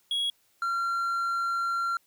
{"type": "tone pair in turn", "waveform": "triangle", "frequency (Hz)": [3322, 1373.5], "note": ["G#7", "F6"], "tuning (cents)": [0, -29], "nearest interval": "octave + minor third", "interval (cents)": 1529, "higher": "first", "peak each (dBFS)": [-24, -24], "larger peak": "neither", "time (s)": [[0.11, 0.3], [0.62, 1.97]], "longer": "second", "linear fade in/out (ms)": 2, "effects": ["white hiss -67 dBFS RMS until 2.06 s"]}